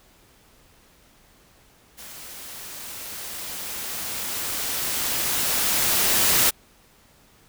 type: noise with level ramp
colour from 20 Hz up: white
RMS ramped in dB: -41 to -18 dBFS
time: 1.97-6.51 s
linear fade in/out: 20 ms
effects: pink hiss -56 dBFS RMS until 7.48 s